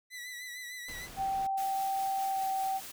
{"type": "tone with vibrato", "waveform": "sawtooth", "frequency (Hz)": 1975.5, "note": "B6", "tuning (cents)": 0, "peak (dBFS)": -37, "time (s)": [0.1, 1.09], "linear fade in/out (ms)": 50, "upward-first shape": "triangle", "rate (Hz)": 6.6, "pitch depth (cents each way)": 52}
{"type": "noise", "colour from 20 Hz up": "pink", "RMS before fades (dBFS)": -47, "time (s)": [0.88, 1.47], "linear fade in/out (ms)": 5}
{"type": "tone with pitch glide", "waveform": "sine", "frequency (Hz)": [777, 771.2], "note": ["G5", "G5"], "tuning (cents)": [-16, -28], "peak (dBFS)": -29, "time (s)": [1.16, 2.81], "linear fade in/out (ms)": 50, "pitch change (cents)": -12, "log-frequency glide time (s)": [2.28, 2.4]}
{"type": "noise with tremolo", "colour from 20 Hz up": "white", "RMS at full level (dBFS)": -44, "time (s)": [1.57, 2.92], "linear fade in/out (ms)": 10, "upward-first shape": "triangle", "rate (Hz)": 4.9, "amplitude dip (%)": 30}
{"effects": []}